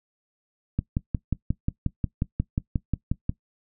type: click train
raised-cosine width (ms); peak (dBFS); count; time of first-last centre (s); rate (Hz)
5; -11; 15; 0.79-3.294; 5.59
effects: noise-tail reverb RT60 0.1 s tail -19 dB re dry